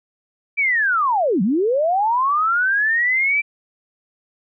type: linear two-way sweep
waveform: sine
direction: down then up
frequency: 2353 to 172 to 2353 Hz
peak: -15 dBFS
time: 0.57-3.42 s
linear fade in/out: 20 ms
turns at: 1.42 s
effects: none